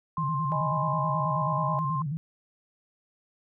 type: tone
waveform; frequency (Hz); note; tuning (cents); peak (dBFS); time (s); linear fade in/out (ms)
sine; 1053; C6; +11; -28; 0.17-2.02; 2
type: tone with vibrato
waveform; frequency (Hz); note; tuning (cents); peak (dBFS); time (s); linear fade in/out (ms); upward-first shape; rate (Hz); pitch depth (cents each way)
sine; 149.5; D3; +31; -28; 0.18-2.17; 0; square; 9.3; 130
type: chord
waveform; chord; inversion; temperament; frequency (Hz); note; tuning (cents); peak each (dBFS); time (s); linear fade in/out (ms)
sine; G# minor; second; just; 623 / 830.6 / 996.7; D#5 / G#5 / B5; +2 / 0 / +16; -34; 0.52-1.79; 0
effects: none